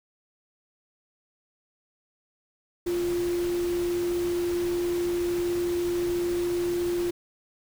sine tone in noise, 349.2 Hz, F4, in tune, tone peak -24 dBFS, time 2.86-7.11 s, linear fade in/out 10 ms, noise pink, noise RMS -39 dBFS, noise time 2.86-7.11 s, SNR +12 dB, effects none

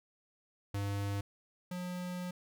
square tone pair in turn, 100.4 / 179.62 Hz, G2 / F3, +42 / +49 cents, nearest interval minor seventh, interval 1007 cents, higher second, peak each -34 / -38 dBFS, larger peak first, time 0.74-1.21 / 1.71-2.31 s, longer second, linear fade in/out 5 ms, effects none

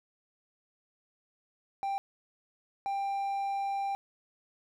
triangle tone pair in turn, 788 / 791.4 Hz, G5 / G5, +9 / +16 cents, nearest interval unison, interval 7 cents, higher second, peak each -28 / -28 dBFS, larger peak neither, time 1.83-1.98 / 2.86-3.95 s, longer second, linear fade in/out 0 ms, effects none

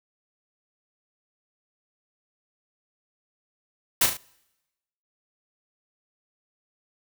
white noise with echo, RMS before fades -19 dBFS, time 4.01-4.06 s, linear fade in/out 5 ms, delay 37 ms, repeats 3, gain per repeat -6 dB, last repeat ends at 4.171 s, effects noise-tail reverb RT60 1.0 s tail -26 dB re dry

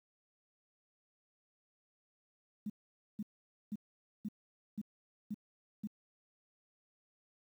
sine tone bursts, 210 Hz, G#3, 19 cents sharp, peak -36 dBFS, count 7, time 2.66-5.873 s, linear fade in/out 5 ms, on 39 ms, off 490 ms, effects 11-bit

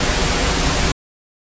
pink noise with comb filter, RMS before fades -17 dBFS, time 0-0.92 s, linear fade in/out 5 ms, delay 9.2 ms, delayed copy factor -0.6, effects resampled to 16000 Hz

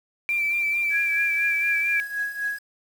sine tone with vibrato, 2349 Hz, D7, in tune, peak -21 dBFS, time 0.29-2 s, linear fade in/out 0 ms, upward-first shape sine, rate 4.5 Hz, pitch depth 28 cents each way
sine tone with tremolo, 1661.2 Hz, G#6, in tune, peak -22 dBFS, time 0.9-2.61 s, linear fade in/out 50 ms, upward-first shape triangle, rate 4 Hz, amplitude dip 80%
effects 7-bit

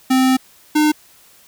square tone pair in turn, 260 / 303.3 Hz, C4 / D#4, -11 / -44 cents, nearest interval minor third, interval 267 cents, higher second, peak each -12 dBFS, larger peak neither, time 0.1-0.37 / 0.75-0.92 s, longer first, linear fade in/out 10 ms, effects white hiss -49 dBFS RMS until 1.47 s

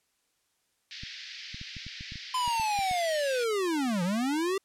white band-pass noise, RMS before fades -43 dBFS, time 0.91-3.44 s, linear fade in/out 0 ms, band 1700 to 5200 Hz, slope 48 dB/octave
clicks, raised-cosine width 5 ms, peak -30 dBFS, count 12, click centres 1.035 / 1.545 / 1.614 / 1.767 / 1.866 / 2.009 / 2.121 / 2.157 / 2.478 / 2.598 / 2.79 / 2.912 s
square linear two-way sweep, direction down then up, 1026 to 168.2 to 398 Hz, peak -27 dBFS, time 2.34-4.58 s, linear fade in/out 5 ms, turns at 4.03 s
effects white hiss -74 dBFS RMS until 4.64 s + low-pass 11000 Hz 12 dB/octave

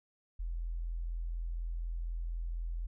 sine tone, 42.06 Hz, E1, 36 cents sharp, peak -34 dBFS, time 0.39-2.87 s, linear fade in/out 10 ms, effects none

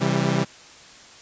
sawtooth chord, C major, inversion none, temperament equal with one note detuned, 133.64 / 164.81 / 196 Hz, C3 / E3 / G3, +37 / 0 / 0 cents, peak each -20 dBFS, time 0-0.45 s, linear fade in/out 20 ms, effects white hiss -46 dBFS RMS until 1.21 s + resampled to 16000 Hz

